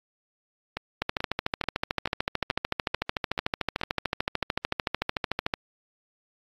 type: two click trains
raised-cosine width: 0.3 ms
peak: -9 / -14 dBFS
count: 62 / 8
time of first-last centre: 1.02-5.539 / 0.77-3.813 s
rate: 13.5 / 2.3 Hz
effects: AAC 32 kbps